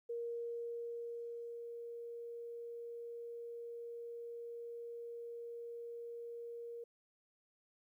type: tone with ADSR envelope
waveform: sine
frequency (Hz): 469.7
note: A#4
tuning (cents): +13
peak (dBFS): -38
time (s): 0.09-6.84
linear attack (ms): 10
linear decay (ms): 1500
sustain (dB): -6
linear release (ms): 5
effects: 13-bit